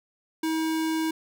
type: tone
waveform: square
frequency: 319.7 Hz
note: D#4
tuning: 47 cents sharp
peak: -25 dBFS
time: 0.43-1.11 s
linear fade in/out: 5 ms
effects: none